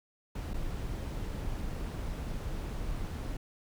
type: noise with dropouts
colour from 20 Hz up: brown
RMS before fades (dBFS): -36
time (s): 0.35-3.37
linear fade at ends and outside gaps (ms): 5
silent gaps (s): 0.536-0.54
effects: none